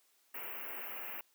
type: band-stop noise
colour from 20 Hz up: white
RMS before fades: -43 dBFS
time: 0.34-1.21 s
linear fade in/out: 5 ms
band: 2900 to 13000 Hz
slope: 96 dB/octave
effects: white hiss -71 dBFS RMS until 1.34 s + high-pass 300 Hz 12 dB/octave